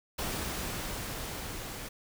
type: noise with level ramp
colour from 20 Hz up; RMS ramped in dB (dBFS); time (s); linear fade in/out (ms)
pink; -34 to -41; 0.18-1.89; 10
effects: none